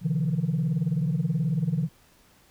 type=tone cluster; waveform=sine; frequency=131.4 / 152.3 / 170.8 Hz; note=C3 / D#3 / F3; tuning=+8 / -37 / -38 cents; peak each=-29 / -25 / -25 dBFS; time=0.01-1.89 s; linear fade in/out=50 ms; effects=tanh soft clip ceiling -18 dBFS + pink hiss -59 dBFS RMS until 2.5 s